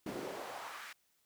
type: noise with high-pass filter sweep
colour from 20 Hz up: brown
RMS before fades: -44 dBFS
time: 0.06-0.93 s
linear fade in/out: 5 ms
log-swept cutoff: 260 to 1800 Hz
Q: 1.8
effects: white hiss -75 dBFS RMS until 1.25 s